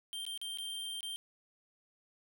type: tone with dropouts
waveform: square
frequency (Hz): 3161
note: G7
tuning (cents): +14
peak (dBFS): -39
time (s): 0.13-1.16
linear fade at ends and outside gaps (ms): 0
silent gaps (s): 0.252-0.265 / 0.376-0.415 / 0.574-0.585 / 1.007-1.03
effects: none